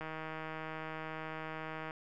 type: click train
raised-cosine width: 0.5 ms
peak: -27 dBFS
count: 301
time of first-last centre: 0.01-1.909 s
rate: 158 Hz
effects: none